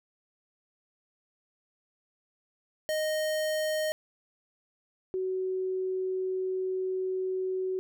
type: tone pair in turn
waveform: square / sine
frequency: 620 / 374.3 Hz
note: D#5 / F#4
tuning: -6 / +20 cents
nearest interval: major sixth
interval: 874 cents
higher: first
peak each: -28 dBFS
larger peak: neither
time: 2.89-3.92 / 5.14-7.79 s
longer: second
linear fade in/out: 0 ms
effects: none